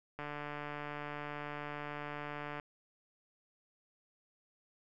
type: click train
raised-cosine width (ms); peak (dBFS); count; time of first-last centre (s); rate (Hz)
0.5; -27; 355; 0.19-2.598; 147
effects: none